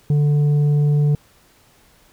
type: tone with tanh clipping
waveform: sine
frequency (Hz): 146.83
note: D3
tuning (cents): 0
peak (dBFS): -14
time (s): 0.1-1.15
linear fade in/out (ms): 2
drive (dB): 5
effects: pink hiss -54 dBFS RMS until 2.12 s

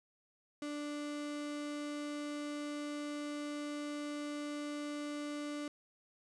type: tone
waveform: 35% pulse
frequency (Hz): 293.7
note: D4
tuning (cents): 0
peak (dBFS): -37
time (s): 0.62-5.68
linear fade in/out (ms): 2
effects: resampled to 22050 Hz

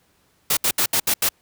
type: noise bursts at uneven times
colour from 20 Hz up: white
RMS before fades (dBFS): -19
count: 6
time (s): 0.5-0.57 / 0.64-0.71 / 0.78-0.86 / 0.93-1 / 1.07-1.14 / 1.22-1.29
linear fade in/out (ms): 5
effects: pink hiss -62 dBFS RMS until 1.41 s + high-pass 60 Hz 12 dB/octave

